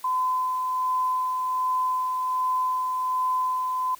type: tone with tremolo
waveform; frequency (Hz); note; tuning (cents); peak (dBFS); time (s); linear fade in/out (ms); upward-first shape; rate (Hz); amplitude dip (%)
sine; 1018; C6; -48; -21; 0.04-3.95; 5; sine; 1.3; 30
effects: white hiss -50 dBFS RMS until 3.99 s